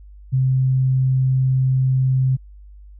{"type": "tone", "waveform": "sine", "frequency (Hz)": 130.81, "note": "C3", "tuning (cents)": 0, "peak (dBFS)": -14, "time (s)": [0.32, 2.37], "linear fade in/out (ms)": 20, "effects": ["added 50 Hz sine -39 dBFS peak until 2.99 s"]}